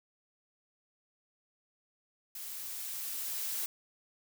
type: noise with level ramp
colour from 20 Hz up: blue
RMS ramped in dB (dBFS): -43 to -35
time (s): 2.35-3.66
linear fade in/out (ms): 2
effects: none